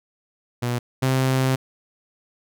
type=tone pair in turn; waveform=sawtooth; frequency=121.4 / 131.25 Hz; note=B2 / C3; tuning=-29 / +6 cents; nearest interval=minor second; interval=135 cents; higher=second; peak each=-18 / -14 dBFS; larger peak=second; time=0.62-0.79 / 1.02-1.56 s; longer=second; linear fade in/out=10 ms; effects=none